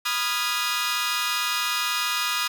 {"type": "chord", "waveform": "15% pulse", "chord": "F half-diminished seventh", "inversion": "second", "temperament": "equal with one note detuned", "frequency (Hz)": [987.8, 1235.9, 1396.9, 1661.2], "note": ["Cb6", "Eb6", "F6", "Ab6"], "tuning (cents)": [0, -12, 0, 0], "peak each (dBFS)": [-25, -20, -24, -24], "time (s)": [0.05, 2.48], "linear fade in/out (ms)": 10, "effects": []}